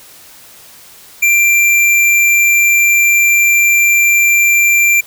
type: tone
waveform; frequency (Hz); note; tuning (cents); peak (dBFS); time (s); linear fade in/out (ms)
square; 2364; D7; +11; -8; 1.22-5.01; 10
effects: white hiss -39 dBFS RMS until 5.06 s